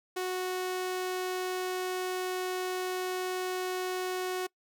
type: tone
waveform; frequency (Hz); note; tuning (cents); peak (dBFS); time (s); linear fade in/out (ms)
sawtooth; 368.2; F#4; -8; -27; 0.16-4.47; 10
effects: noise-tail reverb RT60 0.1 s tail -23 dB re dry

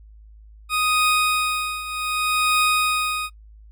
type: tone with tremolo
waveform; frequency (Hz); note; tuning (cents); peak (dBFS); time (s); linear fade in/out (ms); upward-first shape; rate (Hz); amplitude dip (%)
20% pulse; 1246; D#6; +2; -11; 0.69-3.3; 50; triangle; 0.65; 80
effects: noise-tail reverb RT60 0.1 s tail -23 dB re dry + added 53 Hz sine -43 dBFS peak until 3.71 s

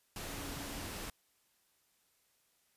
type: tone in noise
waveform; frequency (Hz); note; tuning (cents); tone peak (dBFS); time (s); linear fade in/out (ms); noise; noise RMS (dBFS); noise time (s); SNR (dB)
sine; 279.6; C#4; +15; -50; 0.29-0.86; 2; pink; -43; 0.16-1.1; -10
effects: white hiss -74 dBFS RMS until 2.76 s + resampled to 32000 Hz

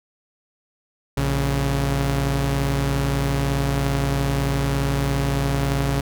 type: tone pair together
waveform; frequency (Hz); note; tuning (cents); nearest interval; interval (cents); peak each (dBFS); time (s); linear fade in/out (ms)
sawtooth; 57.7 / 138.59; A#1 / C#3; -17 / 0; octave + minor third; 1517; -20 / -17; 1.17-6.01; 5
effects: none

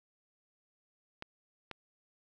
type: clicks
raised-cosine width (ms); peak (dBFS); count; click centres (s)
0.3; -25; 2; 1.224 / 1.713
effects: none

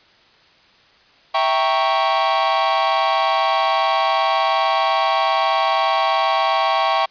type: chord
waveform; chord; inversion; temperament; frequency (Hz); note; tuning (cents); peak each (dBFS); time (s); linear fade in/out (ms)
45% pulse; E diminished seventh; none; equal with one note detuned; 656.6 / 784 / 932.3 / 1108.7; E5 / G5 / Bb5 / Db6; -7 / 0 / 0 / 0; -22 / -20 / -24 / -20; 1.34-7.06; 10
effects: white hiss -52 dBFS RMS until 7.1 s + resampled to 11025 Hz

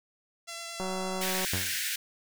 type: tone with vibrato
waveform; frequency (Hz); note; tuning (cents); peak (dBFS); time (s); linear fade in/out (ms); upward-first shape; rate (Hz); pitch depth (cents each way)
5% pulse; 676; E5; +43; -26; 0.47-1.23; 20; sine; 9; 9
type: click train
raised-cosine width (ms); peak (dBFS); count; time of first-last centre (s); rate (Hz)
1; -22; 122; 0.8-1.447; 187
type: high-pass noise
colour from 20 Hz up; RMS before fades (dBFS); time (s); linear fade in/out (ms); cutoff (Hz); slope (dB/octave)
pink; -32; 1.21-1.96; 5; 1500; 96
type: tone with exponential decay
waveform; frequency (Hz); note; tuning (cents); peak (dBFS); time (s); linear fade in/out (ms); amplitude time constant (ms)
sawtooth; 92.5; F#2; 0; -24; 1.53-1.82; 5; 61
effects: none

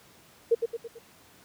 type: tone with echo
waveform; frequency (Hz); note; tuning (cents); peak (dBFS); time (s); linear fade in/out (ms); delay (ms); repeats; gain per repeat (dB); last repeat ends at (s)
sine; 463; A#4; -12; -17; 0.51-0.55; 10; 110; 4; -6; 0.99
effects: pink hiss -56 dBFS RMS until 1.44 s + high-pass 100 Hz 12 dB/octave

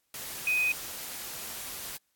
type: tone in noise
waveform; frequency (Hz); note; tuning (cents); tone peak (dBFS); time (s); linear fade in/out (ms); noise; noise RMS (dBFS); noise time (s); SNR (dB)
sine; 2502; D#7; +9; -24; 0.47-0.72; 2; white; -39; 0.14-1.97; +12
effects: white hiss -75 dBFS RMS until 2.15 s + AAC 64 kbps

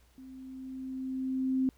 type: tone with level ramp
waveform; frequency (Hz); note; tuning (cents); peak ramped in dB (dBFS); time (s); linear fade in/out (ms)
sine; 261.6; C4; 0; -46 to -24; 0.18-1.69; 0
effects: added 60 Hz sine -61 dBFS peak until 1.77 s + pink hiss -67 dBFS RMS until 1.77 s

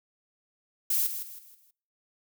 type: noise with echo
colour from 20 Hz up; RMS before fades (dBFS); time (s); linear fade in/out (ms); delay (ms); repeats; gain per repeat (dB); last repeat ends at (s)
violet; -26; 0.9-1.07; 5; 160; 4; -9; 1.71
effects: noise-tail reverb RT60 0.6 s tail -26 dB re dry

